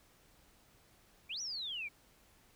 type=exponential two-way sweep; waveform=sine; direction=up then down; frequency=2249 to 6000 to 2249 Hz; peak=-38 dBFS; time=1.29-1.89 s; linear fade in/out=20 ms; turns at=1.41 s; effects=pink hiss -66 dBFS RMS until 2.55 s